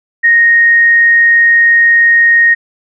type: tone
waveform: sine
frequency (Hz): 1863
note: A#6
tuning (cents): -2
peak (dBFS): -4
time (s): 0.23-2.55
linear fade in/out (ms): 20
effects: none